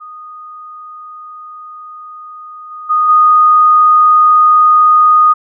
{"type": "tone with level steps", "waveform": "sine", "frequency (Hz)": 1237, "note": "D#6", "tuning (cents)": -10, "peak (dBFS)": [-28, -25, -8, -4], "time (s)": [0, 5.34], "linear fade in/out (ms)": 20, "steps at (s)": [2.7, 2.89, 3.08], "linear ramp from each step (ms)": 20, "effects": []}